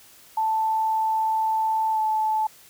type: tone with pitch glide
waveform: sine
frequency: 881 to 869.9 Hz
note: A5 to A5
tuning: +2 to -20 cents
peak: -20 dBFS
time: 0.37-2.47 s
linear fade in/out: 5 ms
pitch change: -22 cents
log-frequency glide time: 1.92-1.99 s
effects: white hiss -51 dBFS RMS until 2.69 s